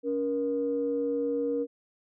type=tone pair together; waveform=sine; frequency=281.9 / 474.1 Hz; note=C#4 / A#4; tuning=+29 / +29 cents; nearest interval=major sixth; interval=900 cents; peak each=-30 / -27 dBFS; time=0.03-1.67 s; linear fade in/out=50 ms; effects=tanh soft clip ceiling -18 dBFS